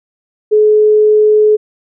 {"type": "tone", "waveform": "sine", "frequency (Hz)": 426, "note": "G#4", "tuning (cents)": 44, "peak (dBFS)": -5, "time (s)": [0.51, 1.57], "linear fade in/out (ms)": 20, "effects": []}